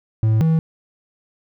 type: tone pair in turn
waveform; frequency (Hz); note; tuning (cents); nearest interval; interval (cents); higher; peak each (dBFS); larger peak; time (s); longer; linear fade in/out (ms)
triangle; 110 / 161.17; A2 / E3; 0 / -39; perfect fifth; 661; second; -11; neither; 0.23-0.41 / 0.41-0.59; neither; 0
effects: none